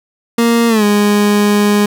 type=tone with pitch glide; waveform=30% pulse; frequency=233.1 to 206.5 Hz; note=A#3 to G#3; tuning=0 to -10 cents; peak=-6 dBFS; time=0.38-1.86 s; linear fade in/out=5 ms; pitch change=-210 cents; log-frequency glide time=0.68-0.84 s; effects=none